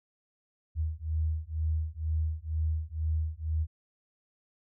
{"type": "beating tone pair", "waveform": "sine", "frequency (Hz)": [77.9, 80], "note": ["D#2", "D#2"], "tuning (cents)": [3, 49], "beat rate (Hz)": 2.1, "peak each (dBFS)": -31, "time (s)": [0.75, 3.67], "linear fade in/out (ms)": 50, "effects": []}